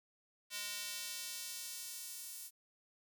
square tone with high-pass filter sweep, 206.5 Hz, G#3, 10 cents flat, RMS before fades -45 dBFS, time 0.5-2.51 s, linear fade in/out 50 ms, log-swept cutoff 2800 to 9000 Hz, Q 0.74, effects none

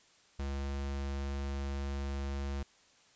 square tone, 69.3 Hz, C#2, in tune, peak -35 dBFS, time 0.39-2.63 s, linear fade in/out 5 ms, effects white hiss -64 dBFS RMS until 3.15 s + resampled to 16000 Hz

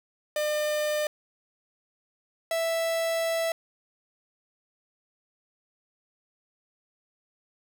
45% pulse tone pair in turn, 602 / 659.7 Hz, D5 / E5, +43 / +1 cents, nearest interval major second, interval 158 cents, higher second, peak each -25 dBFS, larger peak neither, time 0.36-1.07 / 2.51-3.52 s, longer second, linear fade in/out 2 ms, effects 10-bit

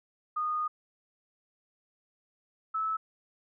sine tone pair in turn, 1231 / 1304.2 Hz, D#6 / E6, -19 / -19 cents, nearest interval minor second, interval 100 cents, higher second, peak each -28 / -28 dBFS, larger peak neither, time 0.36-0.68 / 2.74-2.97 s, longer first, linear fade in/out 10 ms, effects none

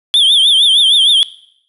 triangle tone with vibrato, 3357 Hz, G#7, 18 cents sharp, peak -5 dBFS, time 0.14-1.23 s, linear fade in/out 0 ms, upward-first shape triangle, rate 6.5 Hz, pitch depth 160 cents each way, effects noise-tail reverb RT60 0.7 s tail -19 dB re dry + resampled to 32000 Hz

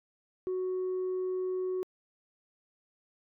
sine tone, 370 Hz, F#4, in tune, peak -28 dBFS, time 0.47-1.83 s, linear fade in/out 0 ms, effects tanh soft clip ceiling -28 dBFS

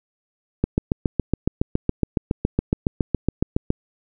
click train, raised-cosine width 3 ms, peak -5 dBFS, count 23, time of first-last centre 0.64-3.704 s, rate 7.18 Hz, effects none

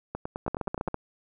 two click trains, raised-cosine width 1 ms, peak -15 / -18 dBFS, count 8 / 8, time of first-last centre 0.48-0.944 / 0.15-0.883 s, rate 15.1 / 9.55 Hz, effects none

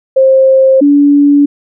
sine tone pair in turn, 530 / 286.8 Hz, C5 / D4, +22 / -41 cents, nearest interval major seventh, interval 1063 cents, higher first, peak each -3 dBFS, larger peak neither, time 0.16-0.81 / 0.81-1.46 s, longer neither, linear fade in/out 10 ms, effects none

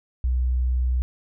sine tone, 62.5 Hz, B1, 21 cents sharp, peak -19 dBFS, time 0.24-1.02 s, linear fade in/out 0 ms, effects none

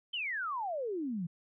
sine exponential sweep, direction down, 3159 to 160 Hz, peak -33 dBFS, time 0.13-1.27 s, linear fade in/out 10 ms, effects none

